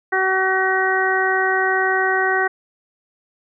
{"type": "harmonic tone", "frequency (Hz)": 378.5, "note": "F#4", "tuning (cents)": 39, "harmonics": [1, 2, 3, 4, 5], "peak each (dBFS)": [-22, -22, -26, -21, -21], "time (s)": [0.12, 2.48], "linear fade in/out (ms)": 10, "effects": []}